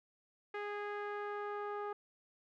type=tone with low-pass filter sweep; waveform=sawtooth; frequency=412.4 Hz; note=G#4; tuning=12 cents flat; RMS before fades=-41 dBFS; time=0.54-1.93 s; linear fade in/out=5 ms; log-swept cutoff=2000 to 1200 Hz; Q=2; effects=none